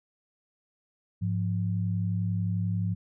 sine tone pair together, 103.83 / 175.17 Hz, G#2 / F3, 0 / +6 cents, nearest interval major sixth, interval 906 cents, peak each -27 / -30 dBFS, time 1.21-2.95 s, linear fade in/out 20 ms, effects none

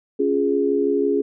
sine chord, Db major, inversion none, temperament equal, 277.2 / 349.2 / 415.3 Hz, Db4 / F4 / Ab4, 0 / 0 / 0 cents, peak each -22 / -24 / -19 dBFS, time 0.19-1.22 s, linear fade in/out 10 ms, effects none

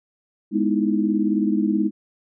sine chord, E major seventh, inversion first, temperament equal, 207.7 / 246.9 / 311.1 / 329.6 Hz, G#3 / B3 / D#4 / E4, 0 / 0 / 0 / 0 cents, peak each -21 / -26 / -22 / -26 dBFS, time 0.51-1.91 s, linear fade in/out 50 ms, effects none

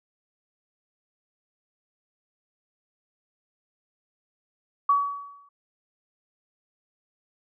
sine tone with exponential decay, 1134 Hz, C#6, 39 cents sharp, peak -15 dBFS, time 4.89-5.49 s, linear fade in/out 5 ms, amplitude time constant 130 ms, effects none

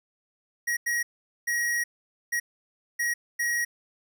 square tone bursts at uneven times, 1897 Hz, A#6, 30 cents sharp, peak -25 dBFS, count 6, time 0.67-0.77 / 0.86-1.03 / 1.47-1.84 / 2.32-2.4 / 2.99-3.14 / 3.39-3.65 s, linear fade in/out 10 ms, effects none

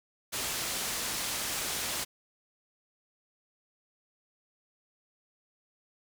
white low-pass noise, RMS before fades -34 dBFS, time 0.32-2.05 s, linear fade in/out 20 ms, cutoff 10000 Hz, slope 12 dB/octave, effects none

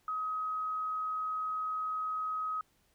sine tone, 1266 Hz, D#6, 30 cents sharp, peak -32 dBFS, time 0.08-2.61 s, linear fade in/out 2 ms, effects pink hiss -71 dBFS RMS until 2.94 s

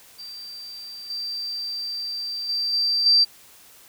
sine tone with level steps, 4687 Hz, D8, 4 cents flat, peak -35 / -27 / -22 / -19 / -13 dBFS, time 0.18-3.25 s, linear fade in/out 20 ms, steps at 1.1 / 2.49 / 2.73 / 3.06 s, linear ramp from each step 2 ms, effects white hiss -50 dBFS RMS until 3.88 s

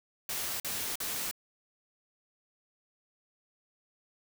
white noise bursts, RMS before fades -35 dBFS, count 3, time 0.29-1.312 s, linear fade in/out 2 ms, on 310 ms, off 46 ms, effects none

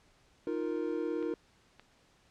triangle chord, Eb suspended second, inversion none, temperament just, 311.1 / 350 / 466.7 Hz, Eb4 / F4 / Bb4, 0 / +4 / +2 cents, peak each -34 dBFS, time 0.47-1.34 s, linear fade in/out 2 ms
clicks, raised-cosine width 0.3 ms, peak -35 dBFS, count 2, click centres 1.227 / 1.796 s
effects pink hiss -66 dBFS RMS until 2.3 s + low-pass 7000 Hz 12 dB/octave

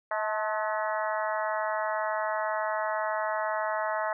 harmonic tone with a mistuned harmonic, 214 Hz, A3, 48 cents flat, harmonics 3 / 4 / 5 / 6 / 7 / 8 / 9, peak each -31 / -33 / -35 / -37 / -38 / -39 / -40 dBFS, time 0.11-4.13 s, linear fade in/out 2 ms, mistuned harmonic 4, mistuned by +36 cents, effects none

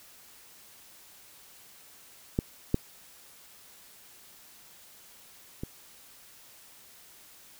clicks, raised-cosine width 3 ms, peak -12 / -10 / -21 dBFS, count 3, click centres 2.389 / 2.744 / 5.635 s, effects white hiss -54 dBFS RMS until 7.59 s

